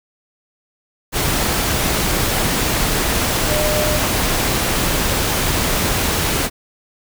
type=tone in noise; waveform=sine; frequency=606 Hz; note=D#5; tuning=46 cents flat; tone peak=-19 dBFS; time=3.48-4 s; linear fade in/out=50 ms; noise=pink; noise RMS=-18 dBFS; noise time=1.12-6.5 s; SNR=-4 dB; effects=none